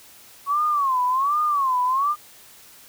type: tone with vibrato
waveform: sine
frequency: 1100 Hz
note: C#6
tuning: 14 cents flat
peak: -18 dBFS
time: 0.46-2.16 s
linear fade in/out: 50 ms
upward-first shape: sine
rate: 1.3 Hz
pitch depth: 180 cents each way
effects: white hiss -48 dBFS RMS until 2.88 s